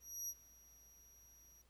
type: tone with ADSR envelope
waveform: 35% pulse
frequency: 5770 Hz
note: F#8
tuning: 44 cents flat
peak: -38 dBFS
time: 0-1.62 s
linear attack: 290 ms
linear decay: 47 ms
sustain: -22 dB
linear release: 6 ms
effects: added 60 Hz sine -70 dBFS peak until 1.69 s + pink hiss -75 dBFS RMS until 1.69 s